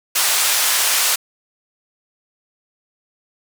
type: band-pass noise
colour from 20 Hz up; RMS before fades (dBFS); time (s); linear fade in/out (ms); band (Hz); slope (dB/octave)
white; -17; 0.15-1.16; 10; 750 to 12000; 12
effects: none